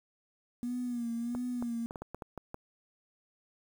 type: tone with vibrato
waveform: sine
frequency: 239.8 Hz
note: A#3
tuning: 49 cents sharp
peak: -32 dBFS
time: 0.63-1.86 s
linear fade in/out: 0 ms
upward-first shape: sine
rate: 1.5 Hz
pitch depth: 59 cents each way
type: clicks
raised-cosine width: 1 ms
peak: -26 dBFS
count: 9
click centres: 1.35 / 1.625 / 1.909 / 1.958 / 2.02 / 2.146 / 2.222 / 2.377 / 2.544 s
effects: 9-bit